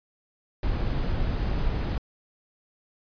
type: noise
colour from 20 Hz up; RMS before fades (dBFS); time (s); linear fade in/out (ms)
brown; -26; 0.63-1.98; 2
effects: resampled to 11025 Hz